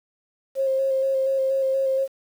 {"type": "tone with vibrato", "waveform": "sine", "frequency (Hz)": 535, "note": "C5", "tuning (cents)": 38, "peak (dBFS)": -19, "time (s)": [0.55, 2.08], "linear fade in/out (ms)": 50, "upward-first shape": "square", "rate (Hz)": 4.2, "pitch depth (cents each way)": 13, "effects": ["8-bit"]}